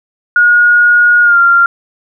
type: tone with pitch glide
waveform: sine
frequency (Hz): 1441 to 1387.9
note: F#6 to F6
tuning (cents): -46 to -11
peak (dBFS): -4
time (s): 0.36-1.66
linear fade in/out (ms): 2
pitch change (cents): -65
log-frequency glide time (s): 1.22-1.38
effects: none